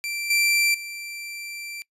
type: tone with level steps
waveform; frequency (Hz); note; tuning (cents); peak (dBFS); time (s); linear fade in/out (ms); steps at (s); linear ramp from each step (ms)
sawtooth; 2349; D7; 0; -24 / -15 / -30; 0.04-1.82; 0; 0.3 / 0.74; 5
effects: noise-tail reverb RT60 0.1 s tail -23 dB re dry + resampled to 32000 Hz